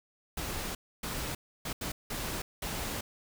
pink noise bursts at uneven times, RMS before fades -36 dBFS, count 6, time 0.37-0.75 / 1.03-1.35 / 1.65-1.73 / 1.81-1.92 / 2.1-2.42 / 2.62-3.01 s, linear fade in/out 5 ms, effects none

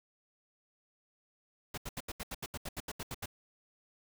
pink noise bursts, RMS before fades -40 dBFS, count 14, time 1.74-3.259 s, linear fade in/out 5 ms, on 37 ms, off 77 ms, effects none

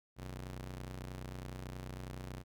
sawtooth ring-modulated tone, 92.5 Hz, F#2, in tune, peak -36 dBFS, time 0.16-2.44 s, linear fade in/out 50 ms, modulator 31.6 Hz, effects none

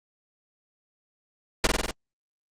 pink noise with echo, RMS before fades -19 dBFS, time 1.64-1.67 s, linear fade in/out 2 ms, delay 48 ms, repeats 5, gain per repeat -2 dB, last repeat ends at 1.91 s, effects low-pass 8000 Hz 12 dB/octave + Opus 48 kbps

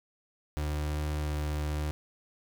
35% pulse tone, 75.1 Hz, D2, 39 cents sharp, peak -28 dBFS, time 0.57-1.91 s, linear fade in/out 0 ms, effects none

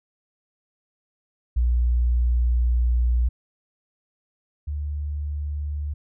sine tone pair in turn, 60.2 / 73.46 Hz, B1 / D2, -44 / +1 cents, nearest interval minor third, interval 345 cents, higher second, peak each -17 / -25 dBFS, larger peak first, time 1.56-3.29 / 4.67-5.94 s, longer first, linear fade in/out 10 ms, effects none

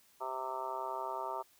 harmonic tone, 130.81 Hz, C3, in tune, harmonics 3 / 4 / 5 / 6 / 7 / 8 / 9 / 10, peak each -46 / -49 / -43 / -50 / -39 / -51 / -43 / -50 dBFS, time 0.2-1.43 s, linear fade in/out 20 ms, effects white hiss -66 dBFS RMS until 1.59 s

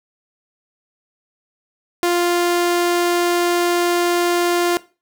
sawtooth tone, 349.2 Hz, F4, in tune, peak -11 dBFS, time 2.03-4.77 s, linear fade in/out 0 ms, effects noise-tail reverb RT60 0.3 s tail -18 dB re dry

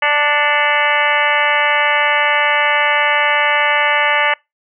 harmonic tone with a mistuned harmonic, 293.7 Hz, D4, in tune, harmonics 2 / 3 / 4 / 5 / 6 / 7 / 8 / 9 / 10, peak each -21 / -19 / -21 / -23 / -18 / -18 / -22 / -24 / -24 dBFS, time 0.02-4.34 s, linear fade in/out 5 ms, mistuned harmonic 8, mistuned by -77 cents, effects noise-tail reverb RT60 0.2 s tail -25 dB re dry

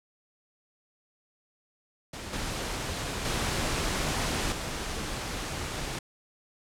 pink noise with level steps, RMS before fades -39 / -33 / -29 / -34 dBFS, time 2.13-5.99 s, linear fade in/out 5 ms, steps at 2.33 / 3.25 / 4.52 s, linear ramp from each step 2 ms, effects low-pass 9000 Hz 12 dB/octave

